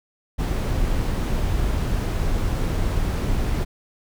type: noise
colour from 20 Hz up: brown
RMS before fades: -22 dBFS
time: 0.38-3.65 s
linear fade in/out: 20 ms
effects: none

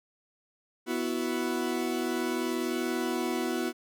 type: chord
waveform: 40% pulse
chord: B suspended fourth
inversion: none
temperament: equal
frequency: 246.9 / 329.6 / 370 Hz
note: B3 / E4 / F#4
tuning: 0 / 0 / 0 cents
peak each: -32 dBFS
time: 0.86-3.73 s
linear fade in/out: 50 ms
effects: none

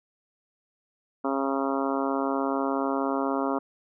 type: harmonic tone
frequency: 136.6 Hz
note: C#3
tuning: 25 cents flat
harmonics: 2 / 3 / 4 / 5 / 6 / 7 / 8 / 9 / 10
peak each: -28 / -32 / -33 / -33 / -37 / -34 / -36 / -36 / -39 dBFS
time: 1.24-3.59 s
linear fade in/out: 10 ms
effects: none

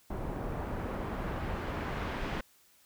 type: noise with low-pass filter sweep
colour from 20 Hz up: pink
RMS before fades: -36 dBFS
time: 0.1-2.41 s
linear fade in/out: 5 ms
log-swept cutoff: 830 to 2500 Hz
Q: 0.75
effects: white hiss -64 dBFS RMS until 2.85 s

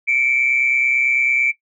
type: tone pair together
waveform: sine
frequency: 2200 / 2329 Hz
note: C#7 / D7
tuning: -14 / -15 cents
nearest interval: minor second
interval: 99 cents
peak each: -20 / -15 dBFS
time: 0.07-1.52 s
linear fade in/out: 20 ms
effects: noise-tail reverb RT60 0.1 s tail -17 dB re dry + tanh soft clip ceiling -7 dBFS

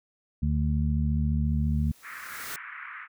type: harmonic tone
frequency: 74.5 Hz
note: D2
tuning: 25 cents sharp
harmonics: 1 / 2 / 3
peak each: -25 / -28 / -30 dBFS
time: 0.42-1.92 s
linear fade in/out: 10 ms
type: noise with exponential growth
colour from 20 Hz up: white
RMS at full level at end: -36 dBFS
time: 1.45-2.56 s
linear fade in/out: 2 ms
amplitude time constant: 240 ms
type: band-pass noise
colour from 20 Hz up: pink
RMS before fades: -41 dBFS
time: 2.02-3.08 s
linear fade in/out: 50 ms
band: 1200 to 2200 Hz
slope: 48 dB/octave
effects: none

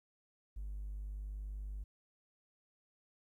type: tone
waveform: triangle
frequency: 50.3 Hz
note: G1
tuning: 45 cents sharp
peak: -37 dBFS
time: 0.56-1.84 s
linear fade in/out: 10 ms
effects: tanh soft clip ceiling -36 dBFS + 13-bit

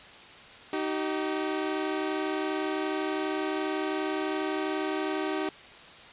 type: tone pair together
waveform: sawtooth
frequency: 311.1 / 383.2 Hz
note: D#4 / G4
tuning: 0 / -39 cents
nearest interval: major third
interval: 361 cents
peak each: -27 dBFS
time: 0.73-5.49 s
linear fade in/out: 2 ms
effects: white hiss -48 dBFS RMS until 6.12 s + resampled to 8000 Hz

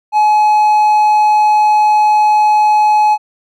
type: tone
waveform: triangle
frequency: 848 Hz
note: G#5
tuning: 36 cents sharp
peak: -5 dBFS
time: 0.12-3.18 s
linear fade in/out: 50 ms
effects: none

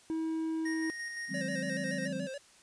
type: tone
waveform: triangle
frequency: 321.5 Hz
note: E4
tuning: 43 cents flat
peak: -29 dBFS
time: 0.1-0.9 s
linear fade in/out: 0 ms
type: tone with tremolo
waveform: square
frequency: 1864.7 Hz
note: A#6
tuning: in tune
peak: -37 dBFS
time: 0.65-2.08 s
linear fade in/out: 10 ms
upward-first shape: square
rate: 5.8 Hz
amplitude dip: 30%
type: chord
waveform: sine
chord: Ab dominant seventh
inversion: second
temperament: equal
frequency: 155.56 / 185 / 207.7 / 261.6 Hz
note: Eb3 / Gb3 / Ab3 / C4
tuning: 0 / 0 / 0 / 0 cents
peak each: -43 / -38 / -42 / -39 dBFS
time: 1.28-2.29 s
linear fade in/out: 50 ms
type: tone with vibrato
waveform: square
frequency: 548 Hz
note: C#5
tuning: 20 cents flat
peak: -39 dBFS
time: 1.34-2.38 s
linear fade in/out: 5 ms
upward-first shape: square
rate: 7 Hz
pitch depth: 69 cents each way
effects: white hiss -60 dBFS RMS until 2.62 s + resampled to 22050 Hz

